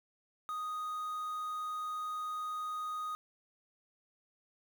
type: tone with quantisation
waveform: triangle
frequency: 1244.5 Hz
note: D#6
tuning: in tune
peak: -34 dBFS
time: 0.49-3.15 s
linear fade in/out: 0 ms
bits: 9
effects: none